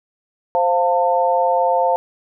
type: chord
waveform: sine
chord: F major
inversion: second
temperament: equal with one note detuned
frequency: 523.3 / 698.5 / 895.4 Hz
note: C5 / F5 / A5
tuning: 0 / 0 / +30 cents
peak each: -18 dBFS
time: 0.55-1.96 s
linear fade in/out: 0 ms
effects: none